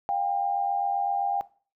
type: tone pair together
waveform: sine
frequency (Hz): 710.3 / 798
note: F5 / G5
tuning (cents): +29 / +31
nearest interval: major second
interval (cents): 202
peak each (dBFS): -30 / -25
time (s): 0.09-1.41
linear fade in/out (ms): 0
effects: noise-tail reverb RT60 0.4 s tail -19 dB re dry